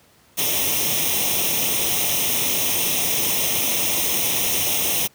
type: noise with comb filter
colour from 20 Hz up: white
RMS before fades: -21 dBFS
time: 0.37-5.08 s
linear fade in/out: 20 ms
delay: 0.33 ms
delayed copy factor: +0.75
effects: pink hiss -55 dBFS RMS until 5.14 s + high-pass 80 Hz 12 dB/octave

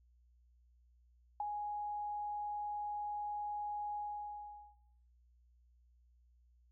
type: tone with ADSR envelope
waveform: sine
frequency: 830.6 Hz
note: G#5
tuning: in tune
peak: -32 dBFS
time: 1.4-4.77 s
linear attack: 3 ms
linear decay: 13 ms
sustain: -5 dB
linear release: 810 ms
effects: noise-tail reverb RT60 0.7 s tail -17 dB re dry + added 60 Hz sine -65 dBFS peak until 6.71 s

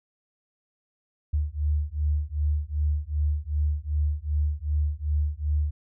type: beating tone pair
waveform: sine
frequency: 73.4 / 76 Hz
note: D2 / D#2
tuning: 0 / -40 cents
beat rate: 2.6 Hz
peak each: -26 dBFS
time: 1.33-5.71 s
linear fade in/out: 10 ms
effects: none

